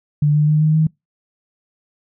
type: tone with pitch steps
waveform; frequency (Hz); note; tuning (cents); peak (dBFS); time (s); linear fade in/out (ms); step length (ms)
sine; 147.9 / 150.22 / 152.59 / 154.98 / 157.42; D3 / D3 / D#3 / D#3 / D#3; +13 / +39 / -33 / -7 / +21; -11; 0.22-0.87; 5; 130
effects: noise-tail reverb RT60 0.2 s tail -26 dB re dry